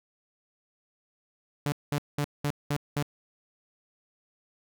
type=tone bursts; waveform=sawtooth; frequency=145.4 Hz; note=D3; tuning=17 cents flat; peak=-22 dBFS; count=6; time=1.66-3.026 s; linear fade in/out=0 ms; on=61 ms; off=200 ms; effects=none